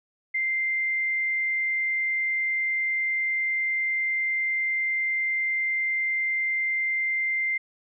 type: tone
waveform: sine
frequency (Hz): 2090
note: C7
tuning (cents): -2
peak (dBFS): -23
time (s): 0.34-7.58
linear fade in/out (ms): 10
effects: none